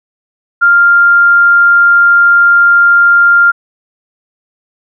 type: tone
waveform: sine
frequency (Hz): 1396.9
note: F6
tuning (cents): 0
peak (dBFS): -3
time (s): 0.61-3.52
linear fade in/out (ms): 20
effects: none